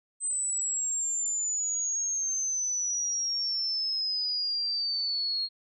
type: exponential sweep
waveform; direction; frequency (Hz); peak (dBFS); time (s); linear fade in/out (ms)
sine; down; 8190 to 4256; -27; 0.2-5.49; 50
effects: none